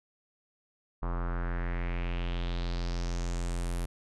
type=tone with low-pass filter sweep; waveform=square; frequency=43.42 Hz; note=F1; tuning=9 cents flat; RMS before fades=-32 dBFS; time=1.02-3.86 s; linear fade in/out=10 ms; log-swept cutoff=1100 to 11000 Hz; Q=3.2; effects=none